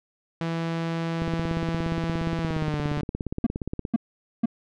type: tone with pitch glide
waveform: sawtooth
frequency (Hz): 165.5 to 147.44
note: E3 to D3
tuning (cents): +7 to +7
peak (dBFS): -22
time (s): 0.41-3.01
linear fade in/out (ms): 0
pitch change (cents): -200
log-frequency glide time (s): 2.4-2.8
type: click train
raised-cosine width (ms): 3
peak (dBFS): -16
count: 46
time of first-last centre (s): 1.22-3.852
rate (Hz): 17.1
type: tone bursts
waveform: triangle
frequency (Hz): 230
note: A#3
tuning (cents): -23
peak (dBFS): -15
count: 3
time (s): 3.44-4.458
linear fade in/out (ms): 5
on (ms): 26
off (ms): 470
effects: low-pass 4000 Hz 12 dB/octave